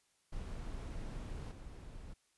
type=noise with level steps; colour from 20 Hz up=brown; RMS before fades=-43 / -49 dBFS; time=0.32-2.14 s; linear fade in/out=10 ms; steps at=1.51 s; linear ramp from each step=10 ms; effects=white hiss -75 dBFS RMS until 2.37 s + resampled to 24000 Hz